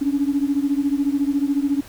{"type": "beating tone pair", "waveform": "sine", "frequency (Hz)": [277.2, 291.2], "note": ["C#4", "D4"], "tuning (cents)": [0, -15], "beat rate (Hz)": 14, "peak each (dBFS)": [-19, -21], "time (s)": [0.01, 1.81], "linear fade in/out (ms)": 10, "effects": ["tanh soft clip ceiling -10 dBFS", "pink hiss -44 dBFS RMS until 1.88 s"]}